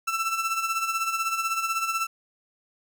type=tone with tremolo; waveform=30% pulse; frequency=1333 Hz; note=E6; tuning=19 cents sharp; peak=-20 dBFS; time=0.07-2.07 s; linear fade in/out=10 ms; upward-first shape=sine; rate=16 Hz; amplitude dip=60%; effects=none